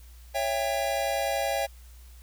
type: chord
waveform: square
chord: C# diminished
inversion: none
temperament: just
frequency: 554.4 / 665.2 / 798.3 Hz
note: C#5 / E5 / G5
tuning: 0 / +16 / +31 cents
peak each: -31 dBFS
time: 0.34-1.67 s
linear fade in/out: 20 ms
effects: added 60 Hz sine -46 dBFS peak until 2.22 s + white hiss -58 dBFS RMS until 2.22 s